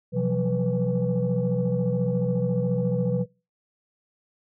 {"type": "tone cluster", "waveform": "sine", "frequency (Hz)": [127.5, 171.8, 186, 492.6], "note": ["C3", "F3", "F#3", "B4"], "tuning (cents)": [-44, -28, 9, -5], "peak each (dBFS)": -26, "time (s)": [0.12, 3.26], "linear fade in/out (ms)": 50, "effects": ["noise-tail reverb RT60 0.3 s tail -25 dB re dry", "tanh soft clip ceiling -15 dBFS"]}